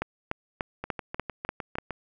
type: two click trains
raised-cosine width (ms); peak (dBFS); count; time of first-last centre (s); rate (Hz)
0.5; -13 / -18; 7 / 8; 0.02-1.785 / 0.84-1.907; 3.4 / 6.56
effects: none